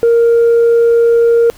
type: tone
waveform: sine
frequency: 466.2 Hz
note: A#4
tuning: in tune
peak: -4 dBFS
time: 0.03-1.5 s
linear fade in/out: 0 ms
effects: tanh soft clip ceiling -4 dBFS + pink hiss -41 dBFS RMS until 1.57 s